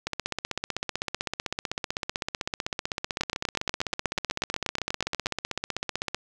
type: two click trains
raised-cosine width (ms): 0.2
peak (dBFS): -11 / -9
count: 97 / 18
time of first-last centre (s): 0.07-6.146 / 3.21-5.268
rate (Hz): 15.8 / 8.26
effects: none